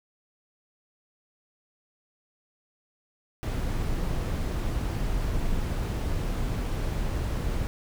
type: noise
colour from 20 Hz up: brown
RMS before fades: -28 dBFS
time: 3.43-7.67 s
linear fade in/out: 0 ms
effects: none